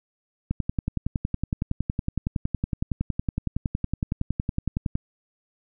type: click train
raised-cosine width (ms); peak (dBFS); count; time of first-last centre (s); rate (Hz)
5; -12; 49; 0.51-4.954; 10.8
effects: none